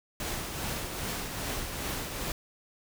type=noise with tremolo; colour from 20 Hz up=pink; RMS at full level=-33 dBFS; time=0.2-2.32 s; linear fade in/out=2 ms; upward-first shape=triangle; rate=2.5 Hz; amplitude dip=45%; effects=none